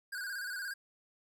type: tone with vibrato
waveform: square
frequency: 1545 Hz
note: G6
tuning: 26 cents flat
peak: -38 dBFS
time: 0.12-0.74 s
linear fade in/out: 10 ms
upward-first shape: square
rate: 17 Hz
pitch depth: 72 cents each way
effects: none